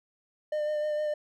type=tone with vibrato; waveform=triangle; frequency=603 Hz; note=D5; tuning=46 cents sharp; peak=-25 dBFS; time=0.52-1.14 s; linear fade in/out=5 ms; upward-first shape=sine; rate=6.5 Hz; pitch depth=18 cents each way; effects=none